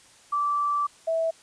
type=tone pair in turn; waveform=sine; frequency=1164 / 653.3 Hz; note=D6 / E5; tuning=-16 / -16 cents; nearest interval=minor seventh; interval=1000 cents; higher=first; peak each=-22 dBFS; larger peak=neither; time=0.32-0.87 / 1.07-1.31 s; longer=first; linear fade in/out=10 ms; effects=white hiss -54 dBFS RMS until 1.42 s + resampled to 22050 Hz